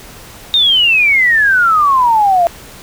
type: exponential sweep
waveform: sine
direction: down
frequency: 3729 to 670 Hz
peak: -7 dBFS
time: 0.54-2.47 s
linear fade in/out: 0 ms
effects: pink hiss -35 dBFS RMS until 2.82 s